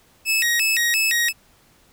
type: tone with vibrato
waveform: sawtooth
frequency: 2217 Hz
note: C#7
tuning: in tune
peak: -14 dBFS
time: 0.25-1.33 s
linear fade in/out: 50 ms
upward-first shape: square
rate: 2.9 Hz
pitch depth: 280 cents each way
effects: pink hiss -56 dBFS RMS until 1.92 s